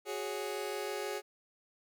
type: chord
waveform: sawtooth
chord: F# suspended second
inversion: none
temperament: just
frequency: 370 / 416.2 / 555 Hz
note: F#4 / G#4 / C#5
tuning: 0 / +4 / +2 cents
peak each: -37 / -34 / -38 dBFS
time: 0.05-1.22 s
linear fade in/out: 50 ms
effects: none